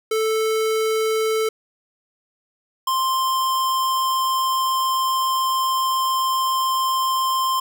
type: tone pair in turn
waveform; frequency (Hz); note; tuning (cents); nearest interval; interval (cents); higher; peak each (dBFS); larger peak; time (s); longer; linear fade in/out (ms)
square; 440 / 1048.8; A4 / C6; 0 / +4; octave + minor third; 1504; second; -19; neither; 0.11-1.49 / 2.87-7.6; second; 5
effects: none